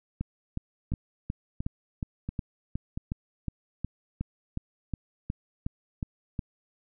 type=two click trains; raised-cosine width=5 ms; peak=-20 / -18 dBFS; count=4 / 18; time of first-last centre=0.92-2.975 / 0.21-6.392 s; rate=1.46 / 2.75 Hz; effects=none